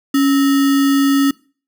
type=tone with sample-and-hold; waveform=sine; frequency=277.2 Hz; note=C#4; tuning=in tune; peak=-10 dBFS; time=0.14-1.31 s; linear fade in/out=5 ms; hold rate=1575 Hz; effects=noise-tail reverb RT60 0.4 s tail -23 dB re dry